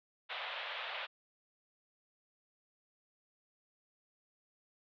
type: band-pass noise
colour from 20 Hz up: white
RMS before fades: -42 dBFS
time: 0.29-1.07 s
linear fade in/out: 20 ms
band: 520 to 3600 Hz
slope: 48 dB/octave
effects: none